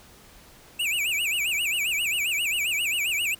square tone with vibrato, 2574 Hz, E7, 42 cents flat, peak -24 dBFS, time 0.79-3.35 s, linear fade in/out 10 ms, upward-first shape sine, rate 7.5 Hz, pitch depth 220 cents each way, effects pink hiss -51 dBFS RMS until 3.39 s

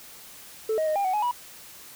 sine tone with pitch steps, 438.7 / 629 / 619 / 800 / 747 / 841 / 973 Hz, A4 / D#5 / D#5 / G5 / F#5 / G#5 / B5, -5 / +19 / -9 / +35 / +16 / +22 / -26 cents, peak -20 dBFS, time 0.69-1.313 s, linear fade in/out 5 ms, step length 89 ms, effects tanh soft clip ceiling -21 dBFS + white hiss -46 dBFS RMS until 1.95 s

